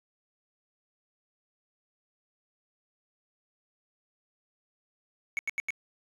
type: tone bursts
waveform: triangle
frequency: 2221 Hz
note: C#7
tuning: 3 cents sharp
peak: -26 dBFS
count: 4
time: 5.37-5.705 s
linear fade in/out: 0 ms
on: 20 ms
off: 85 ms
effects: resampled to 32000 Hz